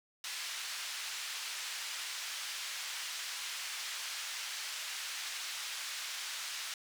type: band-pass noise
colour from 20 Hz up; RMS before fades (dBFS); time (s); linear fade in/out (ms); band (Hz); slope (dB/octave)
white; -41; 0.24-6.74; 2; 1400 to 5600; 12
effects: none